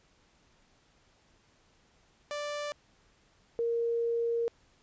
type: tone pair in turn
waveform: sawtooth / sine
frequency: 587.3 / 466.1 Hz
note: D5 / A#4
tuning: 0 / 0 cents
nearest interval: major third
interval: 400 cents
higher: first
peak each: -30 / -27 dBFS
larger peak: second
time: 2.31-2.72 / 3.59-4.48 s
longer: second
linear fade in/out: 0 ms
effects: pink hiss -66 dBFS RMS until 4.82 s + resampled to 16000 Hz